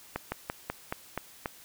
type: slowing click train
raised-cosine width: 0.5 ms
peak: -16 dBFS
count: 7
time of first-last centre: 0.16-1.458 s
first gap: 160 ms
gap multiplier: 1.12
effects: white hiss -53 dBFS RMS until 1.64 s